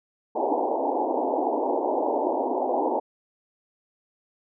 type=band-pass noise; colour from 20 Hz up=white; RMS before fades=-25 dBFS; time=0.35-3 s; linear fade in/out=10 ms; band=250 to 930 Hz; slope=96 dB/octave; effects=none